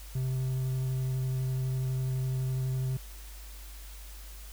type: tone with vibrato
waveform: triangle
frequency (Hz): 130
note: C3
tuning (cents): -11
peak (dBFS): -26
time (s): 0.15-2.97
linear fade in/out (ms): 5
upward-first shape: square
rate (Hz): 12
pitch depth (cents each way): 8
effects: added 50 Hz sine -43 dBFS peak until 4.52 s + white hiss -51 dBFS RMS until 4.52 s